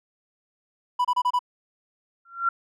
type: tone bursts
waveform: triangle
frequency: 987.8 Hz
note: B5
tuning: in tune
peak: -17 dBFS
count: 5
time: 0.99-1.392 s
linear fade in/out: 10 ms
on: 58 ms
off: 28 ms
type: tone with exponential growth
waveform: sine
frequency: 1372 Hz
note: F6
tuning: 31 cents flat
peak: -16 dBFS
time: 2.25-2.49 s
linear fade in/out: 5 ms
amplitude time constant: 51 ms
effects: none